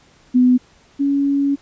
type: tone pair in turn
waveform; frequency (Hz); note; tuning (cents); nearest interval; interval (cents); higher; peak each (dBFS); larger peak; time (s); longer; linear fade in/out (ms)
sine; 250.4 / 280.3; B3 / C#4; +24 / +19; major second; 195; second; -9 / -14; first; 0.34-0.58 / 0.99-1.56; second; 20
effects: pink hiss -52 dBFS RMS until 1.61 s + resampled to 16000 Hz